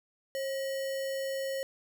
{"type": "tone with sample-and-hold", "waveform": "sine", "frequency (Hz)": 540, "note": "C#5", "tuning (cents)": -45, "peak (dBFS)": -31, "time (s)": [0.35, 1.63], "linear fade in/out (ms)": 0, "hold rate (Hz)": 2450, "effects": []}